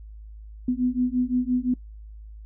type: beating tone pair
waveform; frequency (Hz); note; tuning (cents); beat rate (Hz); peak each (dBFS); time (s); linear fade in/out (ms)
sine; 246.9 / 252.7; B3 / B3; 0 / +40; 5.8; -24; 0.68-1.74; 5
effects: noise-tail reverb RT60 0.1 s tail -20 dB re dry + added 53 Hz sine -39 dBFS peak until 2.45 s